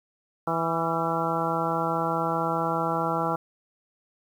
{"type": "harmonic tone with a mistuned harmonic", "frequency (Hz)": 164.81, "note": "E3", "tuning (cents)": 0, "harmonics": [1, 2, 3, 4, 5, 6, 7, 8], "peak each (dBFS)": [-32, -33, -32, -32, -30, -33, -33, -31], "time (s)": [0.47, 3.36], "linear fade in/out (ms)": 5, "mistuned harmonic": 8, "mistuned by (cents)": 43, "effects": ["9-bit"]}